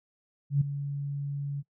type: tone with ADSR envelope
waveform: sine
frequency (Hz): 141.8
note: C#3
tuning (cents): +40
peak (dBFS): -18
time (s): 0.5-1.63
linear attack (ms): 110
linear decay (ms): 9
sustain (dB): -12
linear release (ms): 37
effects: noise-tail reverb RT60 0.1 s tail -23 dB re dry